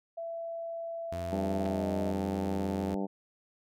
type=tone with pitch glide; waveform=sine; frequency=668 to 626.9 Hz; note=E5 to D#5; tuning=+23 to +13 cents; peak=-35 dBFS; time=0.17-2.12 s; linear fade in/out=10 ms; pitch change=-110 cents; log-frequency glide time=1.69-1.85 s
type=tone with vibrato; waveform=sawtooth; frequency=87 Hz; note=F2; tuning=6 cents flat; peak=-33 dBFS; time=1.12-2.95 s; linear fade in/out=5 ms; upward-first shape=triangle; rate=2.6 Hz; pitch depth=12 cents each way
type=harmonic tone; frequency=98 Hz; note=G2; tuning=in tune; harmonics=2 / 3 / 4 / 5 / 6 / 7 / 8 / 9; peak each=-33 / -37 / -39 / -41 / -43 / -44 / -45 / -46 dBFS; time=1.31-3.07 s; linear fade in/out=20 ms
type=clicks; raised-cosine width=0.3 ms; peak=-27 / -33 dBFS; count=2; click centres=1.659 / 1.662 s
effects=none